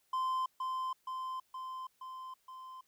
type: tone with echo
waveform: triangle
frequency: 1036 Hz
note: C6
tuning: 17 cents flat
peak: -29 dBFS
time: 0.13-0.46 s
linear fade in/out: 5 ms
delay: 470 ms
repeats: 5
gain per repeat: -3 dB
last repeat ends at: 2.81 s
effects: white hiss -74 dBFS RMS until 2.87 s